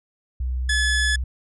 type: tone with pitch glide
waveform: sine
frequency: 63 to 63.44 Hz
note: B1 to B1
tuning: +35 to +47 cents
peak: -22 dBFS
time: 0.4-1.24 s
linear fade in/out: 5 ms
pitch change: +12 cents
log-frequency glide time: 0.78-1.04 s
type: tone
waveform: sawtooth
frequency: 1713 Hz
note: A6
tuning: 47 cents flat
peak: -16 dBFS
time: 0.69-1.16 s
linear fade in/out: 5 ms
effects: resampled to 24000 Hz